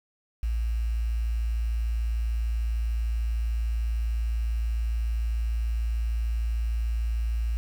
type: tone with quantisation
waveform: sine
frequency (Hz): 56.7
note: A#1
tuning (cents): -47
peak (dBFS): -24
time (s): 0.43-7.57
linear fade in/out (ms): 0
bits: 8
effects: none